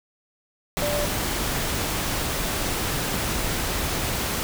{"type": "tone in noise", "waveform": "sine", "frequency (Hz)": 587.3, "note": "D5", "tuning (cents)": 0, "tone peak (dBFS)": -25, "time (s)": [0.82, 1.05], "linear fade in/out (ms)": 0, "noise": "pink", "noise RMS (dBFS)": -26, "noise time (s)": [0.77, 4.43], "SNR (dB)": -2, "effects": []}